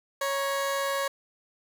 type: tone pair together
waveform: 20% pulse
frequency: 553 / 948.3 Hz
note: C#5 / A#5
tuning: -4 / +29 cents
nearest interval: major sixth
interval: 933 cents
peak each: -22 / -32 dBFS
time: 0.21-1.08 s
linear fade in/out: 5 ms
effects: none